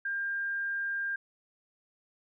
sine tone, 1600 Hz, G6, 35 cents sharp, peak -30 dBFS, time 0.05-1.16 s, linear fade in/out 5 ms, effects none

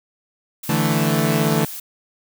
blue noise, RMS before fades -32 dBFS, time 0.63-1.8 s, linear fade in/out 5 ms
sawtooth chord, D suspended second, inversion none, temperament equal, 146.83 / 164.81 / 220 Hz, D3 / E3 / A3, 0 / 0 / 0 cents, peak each -17 dBFS, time 0.69-1.65 s, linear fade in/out 5 ms
effects none

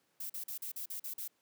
violet noise bursts, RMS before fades -41 dBFS, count 8, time 0.2-1.278 s, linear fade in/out 5 ms, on 98 ms, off 42 ms, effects pink hiss -75 dBFS RMS until 1.41 s + high-pass 200 Hz 12 dB/octave

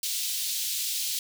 pink high-pass noise, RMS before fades -30 dBFS, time 0.03-1.19 s, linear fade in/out 2 ms, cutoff 3300 Hz, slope 24 dB/octave, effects none

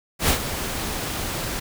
pink noise with ADSR envelope, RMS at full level -17 dBFS, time 0.19-1.6 s, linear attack 100 ms, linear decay 90 ms, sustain -11 dB, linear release 11 ms, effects none

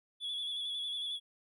triangle tone with vibrato, 3406 Hz, G#7, 43 cents sharp, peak -33 dBFS, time 0.2-1.2 s, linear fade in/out 50 ms, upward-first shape square, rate 11 Hz, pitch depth 28 cents each way, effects tanh soft clip ceiling -30 dBFS

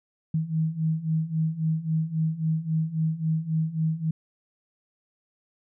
sine beating tone pair, 157.3 / 161 Hz, D#3 / E3, +19 / -41 cents, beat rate 3.7 Hz, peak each -28 / -25 dBFS, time 0.34-4.11 s, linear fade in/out 5 ms, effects none

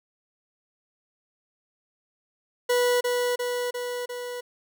40% pulse tone with echo, 490 Hz, B4, 14 cents flat, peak -19 dBFS, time 2.69-3.01 s, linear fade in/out 10 ms, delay 350 ms, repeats 4, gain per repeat -3 dB, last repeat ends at 4.41 s, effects none

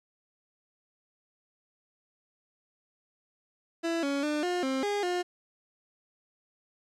30% pulse tone with pitch steps, 333.3 / 280.4 / 299.3 / 356.5 / 265 / 409.2 / 356.5 Hz, E4 / C#4 / D4 / F4 / C4 / G#4 / F4, +19 / +20 / +33 / +36 / +22 / -26 / +36 cents, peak -25 dBFS, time 3.83-5.23 s, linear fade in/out 20 ms, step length 200 ms, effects low-pass 7000 Hz 12 dB/octave + 11-bit

